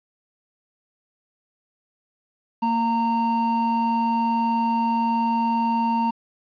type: tone pair together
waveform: triangle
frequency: 230.2 / 920.8 Hz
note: A#3 / A#5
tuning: -22 / -22 cents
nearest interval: 2 octaves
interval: 2400 cents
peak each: -21 / -19 dBFS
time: 2.62-6.11 s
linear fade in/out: 10 ms
effects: resampled to 11025 Hz + 9-bit